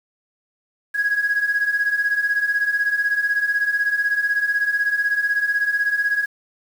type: beating tone pair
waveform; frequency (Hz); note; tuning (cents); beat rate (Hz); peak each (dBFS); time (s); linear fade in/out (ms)
sine; 1648 / 1664; G#6 / G#6; -14 / +3; 16; -22 / -18; 0.94-6.26; 20
effects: tanh soft clip ceiling -12 dBFS + 7-bit